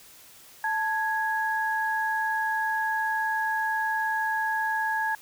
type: tone pair together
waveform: sine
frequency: 880 / 1661.2 Hz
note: A5 / G#6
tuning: 0 / 0 cents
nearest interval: major seventh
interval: 1100 cents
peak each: -27 / -27 dBFS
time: 0.64-5.15 s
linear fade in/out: 2 ms
effects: white hiss -51 dBFS RMS until 5.21 s